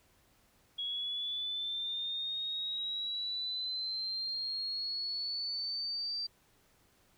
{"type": "linear sweep", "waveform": "sine", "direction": "up", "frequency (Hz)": [3322, 4687], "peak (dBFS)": -34, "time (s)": [0.78, 6.27], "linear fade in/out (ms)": 10, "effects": ["pink hiss -68 dBFS RMS until 7.17 s"]}